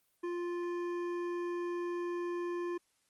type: tone with hard clipping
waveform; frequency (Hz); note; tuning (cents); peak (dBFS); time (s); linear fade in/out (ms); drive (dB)
triangle; 349.2; F4; 0; -36; 0.23-2.78; 10; 15
effects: white hiss -75 dBFS RMS until 3.09 s + Opus 32 kbps